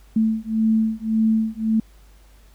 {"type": "beating tone pair", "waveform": "sine", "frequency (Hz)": [220, 221.8], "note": ["A3", "A3"], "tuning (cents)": [0, 14], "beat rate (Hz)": 1.8, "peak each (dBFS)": -20, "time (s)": [0.16, 1.8], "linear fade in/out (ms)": 5, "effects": ["added 50 Hz sine -47 dBFS peak until 2.54 s", "pink hiss -57 dBFS RMS until 2.54 s"]}